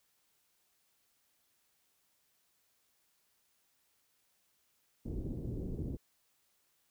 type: low-pass noise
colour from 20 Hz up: pink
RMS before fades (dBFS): -39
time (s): 5.05-5.97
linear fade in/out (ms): 10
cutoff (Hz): 380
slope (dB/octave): 24
effects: white hiss -75 dBFS RMS until 6.9 s